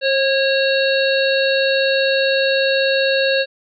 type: harmonic tone with a mistuned harmonic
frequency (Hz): 547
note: C#5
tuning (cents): -23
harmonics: 1 / 3 / 5 / 7 / 8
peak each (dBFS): -16 / -21 / -23 / -24 / -25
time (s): 0.01-3.46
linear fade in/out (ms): 50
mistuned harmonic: 1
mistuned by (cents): -29
effects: none